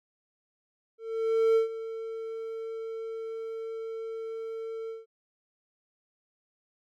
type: tone with ADSR envelope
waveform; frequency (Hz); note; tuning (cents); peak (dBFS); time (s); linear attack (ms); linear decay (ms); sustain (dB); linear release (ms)
triangle; 449.5; A4; +37; -17; 0.98-5.06; 580; 120; -15; 170
effects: none